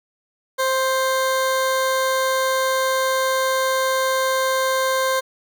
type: tone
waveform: 20% pulse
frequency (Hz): 525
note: C5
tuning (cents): +6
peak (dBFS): -13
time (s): 0.58-5.21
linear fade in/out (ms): 20
effects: none